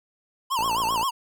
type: tone with vibrato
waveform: square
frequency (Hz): 981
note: B5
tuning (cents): -12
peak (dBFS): -23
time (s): 0.5-1.11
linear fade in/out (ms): 20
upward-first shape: sine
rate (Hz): 7.6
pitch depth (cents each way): 200
type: click train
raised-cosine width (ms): 1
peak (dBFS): -20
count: 26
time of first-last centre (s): 0.59-1.03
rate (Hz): 56.8
effects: none

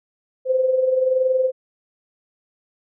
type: tone with amplitude modulation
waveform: sine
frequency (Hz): 517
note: C5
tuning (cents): -21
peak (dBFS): -13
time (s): 0.45-1.52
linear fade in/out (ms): 50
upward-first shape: sine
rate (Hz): 21.2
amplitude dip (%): 55
effects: none

